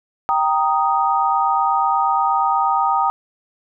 sine chord, Eb major, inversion first, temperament equal, 784 / 932.3 / 1244.5 Hz, G5 / Bb5 / Eb6, 0 / 0 / 0 cents, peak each -19 dBFS, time 0.29-3.1 s, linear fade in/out 0 ms, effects none

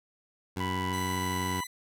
15% pulse tone with pitch glide, 92.5 to 91.7 Hz, F#2 to F#2, 0 to -15 cents, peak -25 dBFS, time 0.56-1.61 s, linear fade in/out 10 ms, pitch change -15 cents, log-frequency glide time 0.88-1.32 s
harmonic tone, 987.8 Hz, B5, in tune, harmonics 1 / 2 / 3, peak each -33 / -39 / -43 dBFS, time 0.6-1.64 s, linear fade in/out 5 ms
10% pulse tone, 2007 Hz, B6, 27 cents sharp, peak -30 dBFS, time 0.93-1.67 s, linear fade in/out 5 ms
effects none

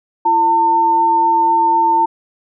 sine tone pair together, 338.4 / 902 Hz, E4 / A5, +45 / +43 cents, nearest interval octave + perfect fourth, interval 1698 cents, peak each -22 / -10 dBFS, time 0.25-2.06 s, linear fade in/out 10 ms, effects none

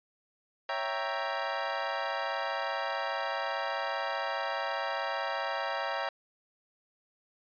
25% pulse chord, C# diminished seventh, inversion none, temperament equal, 554.4 / 659.3 / 784 / 932.3 Hz, C#5 / E5 / G5 / Bb5, 0 / 0 / 0 / 0 cents, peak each -33 dBFS, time 0.69-6.09 s, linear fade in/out 2 ms, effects resampled to 11025 Hz

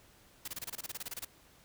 white noise bursts, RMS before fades -40 dBFS, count 15, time 0.45-1.249 s, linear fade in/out 5 ms, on 29 ms, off 26 ms, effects pink hiss -62 dBFS RMS until 1.64 s

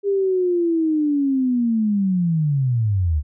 sine linear sweep, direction down, 404.8 to 69.7 Hz, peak -16 dBFS, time 0.03-3.23 s, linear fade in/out 50 ms, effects none

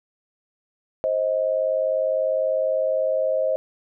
sine tone pair together, 528 / 627.9 Hz, C5 / D#5, +16 / +16 cents, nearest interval minor third, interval 300 cents, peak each -22 dBFS, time 1.04-3.56 s, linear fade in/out 0 ms, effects none

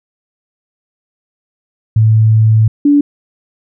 sine tone pair in turn, 110 / 288.5 Hz, A2 / D4, 0 / -31 cents, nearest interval octave + perfect fourth, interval 1669 cents, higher second, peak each -5 dBFS, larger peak neither, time 1.96-2.68 / 2.85-3.01 s, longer first, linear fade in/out 5 ms, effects none

